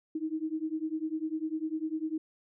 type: beating tone pair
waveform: sine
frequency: 310.3 / 320.3 Hz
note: D#4 / E4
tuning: -5 / -50 cents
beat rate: 10 Hz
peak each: -34 / -34 dBFS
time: 0.15-2.18 s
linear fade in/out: 5 ms
effects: none